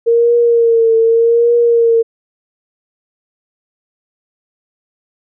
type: tone with vibrato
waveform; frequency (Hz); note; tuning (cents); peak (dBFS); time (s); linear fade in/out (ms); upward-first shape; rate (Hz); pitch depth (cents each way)
sine; 462.8; A#4; -13; -7; 0.06-2.03; 20; triangle; 0.84; 47
effects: none